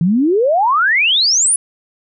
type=exponential sweep; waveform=sine; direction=up; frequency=159.2 to 10350 Hz; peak=-10 dBFS; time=0.01-1.56 s; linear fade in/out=2 ms; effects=none